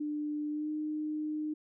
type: tone with pitch glide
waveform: sine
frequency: 298.4 to 305.2 Hz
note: D4 to D#4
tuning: +28 to -33 cents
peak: -32 dBFS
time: 0-1.54 s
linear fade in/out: 10 ms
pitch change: +39 cents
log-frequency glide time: 0.5-0.7 s
effects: none